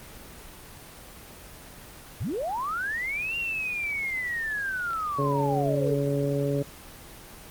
sine linear two-way sweep, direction up then down, 55.3 to 2791 to 413.1 Hz, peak -27 dBFS, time 2.2-5.95 s, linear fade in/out 10 ms, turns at 3.36 s
clicks, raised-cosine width 0.3 ms, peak -29 / -26 dBFS, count 2, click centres 4.907 / 4.933 s
harmonic tone, 141.2 Hz, C#3, 32 cents sharp, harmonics 1 / 2 / 3 / 4, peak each -27 / -30 / -29 / -30 dBFS, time 5.18-6.63 s, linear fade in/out 10 ms
effects pink hiss -45 dBFS RMS until 7.5 s + Opus 24 kbps

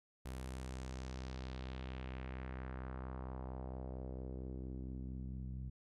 sawtooth tone with low-pass filter sweep, 64.4 Hz, C2, 27 cents flat, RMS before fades -45 dBFS, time 0.25-5.7 s, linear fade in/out 10 ms, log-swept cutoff 12000 to 150 Hz, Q 1.7, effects none

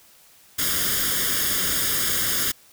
white noise with comb filter, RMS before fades -23 dBFS, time 0.58-2.52 s, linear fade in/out 10 ms, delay 0.59 ms, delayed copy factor +0.75, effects white hiss -53 dBFS RMS until 2.72 s

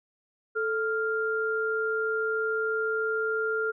sine tone pair together, 440 / 1396.9 Hz, A4 / F6, 0 / 0 cents, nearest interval octave + minor sixth, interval 2000 cents, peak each -28 dBFS, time 0.55-3.72 s, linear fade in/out 20 ms, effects none

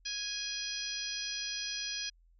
harmonic tone with a mistuned harmonic, 830.6 Hz, G#5, in tune, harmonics 2 / 3 / 4 / 5 / 6 / 7, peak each -46 / -44 / -42 / -43 / -40 / -42 dBFS, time 0.05-2.1 s, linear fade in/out 10 ms, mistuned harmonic 4, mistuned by -32 cents, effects added 42 Hz sine -61 dBFS peak until 2.39 s

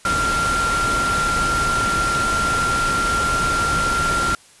sine tone in noise, 1380 Hz, F6, 21 cents flat, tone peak -18 dBFS, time 0.05-4.35 s, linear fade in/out 2 ms, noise pink, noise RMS -24 dBFS, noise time 0.05-4.35 s, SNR +3 dB, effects white hiss -49 dBFS RMS until 4.6 s + resampled to 24000 Hz

